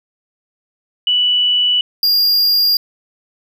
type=tone pair in turn; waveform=sine / square; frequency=2960 / 4815 Hz; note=F#7 / D8; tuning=0 / +42 cents; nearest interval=minor sixth; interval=842 cents; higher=second; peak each=-11 dBFS; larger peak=neither; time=1.07-1.81 / 2.03-2.77 s; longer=neither; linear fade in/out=2 ms; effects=none